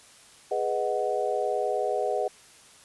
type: chord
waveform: sine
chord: G# minor seventh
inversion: none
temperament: equal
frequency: 415.3 / 493.9 / 622.3 / 740 Hz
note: G#4 / B4 / D#5 / F#5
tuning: 0 / 0 / 0 / 0 cents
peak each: -30 dBFS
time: 0.51-2.28 s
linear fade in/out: 5 ms
effects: white hiss -53 dBFS RMS until 2.84 s + resampled to 24000 Hz